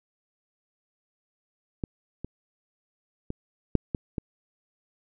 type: clicks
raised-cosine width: 3 ms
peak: -16 / -21 / -19 / -6 / -14 / -16 dBFS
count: 6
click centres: 1.838 / 2.246 / 3.304 / 3.753 / 3.948 / 4.182 s
effects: none